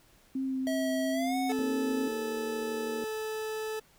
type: tone with vibrato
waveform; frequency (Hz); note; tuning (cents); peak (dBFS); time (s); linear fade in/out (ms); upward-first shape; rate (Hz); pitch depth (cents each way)
sine; 263.9; C4; +15; -29; 0.35-2.08; 5; triangle; 3; 17
type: tone with pitch glide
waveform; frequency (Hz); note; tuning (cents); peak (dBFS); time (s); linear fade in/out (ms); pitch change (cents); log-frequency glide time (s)
square; 645 to 736.6; E5 to F#5; -38 to -8; -32; 0.67-1.52; 0; +230; 1.12-1.36
type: tone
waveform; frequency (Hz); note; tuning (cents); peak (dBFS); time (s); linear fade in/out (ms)
40% pulse; 435.5; A4; -18; -32; 1.49-3.8; 10
type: harmonic tone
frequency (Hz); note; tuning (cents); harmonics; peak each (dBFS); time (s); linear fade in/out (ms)
78; D#2; +5; 3 / 4 / 5 / 6 / 7; -38 / -43 / -46 / -44 / -47; 1.59-3.04; 0
effects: pink hiss -62 dBFS RMS until 3.98 s